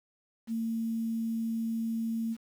sine tone with quantisation, 226.7 Hz, A#3, 48 cents flat, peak -29 dBFS, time 0.47-2.37 s, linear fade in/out 50 ms, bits 9, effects none

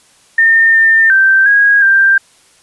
sine tone with pitch steps, 1815 / 1803 / 1562 / 1644 / 1581 Hz, A#6 / A6 / G6 / G#6 / G6, -47 / +42 / -7 / -18 / +14 cents, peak -5 dBFS, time 0.38-2.18 s, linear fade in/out 5 ms, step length 360 ms, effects white hiss -48 dBFS RMS until 2.62 s + resampled to 24000 Hz

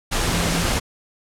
sine tone in noise, 170 Hz, F3, 46 cents flat, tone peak -25 dBFS, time 0.32-0.65 s, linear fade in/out 20 ms, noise pink, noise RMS -21 dBFS, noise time 0.11-0.8 s, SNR -7 dB, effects low-pass 10000 Hz 12 dB/octave

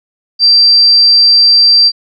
sine tone, 4700 Hz, D8, 1 cent sharp, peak -3 dBFS, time 0.39-1.92 s, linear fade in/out 50 ms, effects none

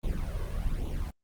brown noise with flanger, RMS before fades -31 dBFS, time 0.03-1.11 s, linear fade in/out 10 ms, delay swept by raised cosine 0.29 to 1.99 ms, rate 1.2 Hz, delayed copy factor +0.75, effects Opus 32 kbps

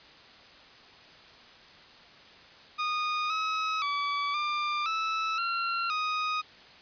sawtooth tone with pitch steps, 1232 / 1280 / 1146 / 1193 / 1310 / 1371 / 1248 Hz, D#6 / D#6 / D6 / D6 / E6 / F6 / D#6, -17 / +49 / -43 / +27 / -11 / -32 / +5 cents, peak -24 dBFS, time 2.78-6.42 s, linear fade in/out 20 ms, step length 520 ms, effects white hiss -52 dBFS RMS until 6.81 s + resampled to 11025 Hz

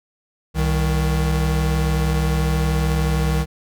square tone pair together, 65.41 / 157.11 Hz, C2 / D#3, 0 / +17 cents, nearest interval octave + minor third, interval 1517 cents, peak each -20 / -21 dBFS, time 0.54-3.46 s, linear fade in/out 50 ms, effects none

